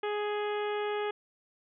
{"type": "harmonic tone", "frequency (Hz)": 416.6, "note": "G#4", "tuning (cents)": 5, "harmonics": [1, 2, 3, 4, 5, 6, 7, 8], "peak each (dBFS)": [-31, -37, -41, -43, -45, -47, -48, -49], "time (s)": [0.03, 1.11], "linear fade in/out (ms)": 5, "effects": []}